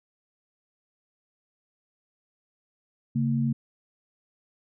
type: tone pair together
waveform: sine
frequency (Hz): 137.31 / 228.6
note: C#3 / A#3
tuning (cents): -16 / -34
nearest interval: major sixth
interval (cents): 882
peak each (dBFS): -25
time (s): 3.15-3.53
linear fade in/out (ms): 10
effects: none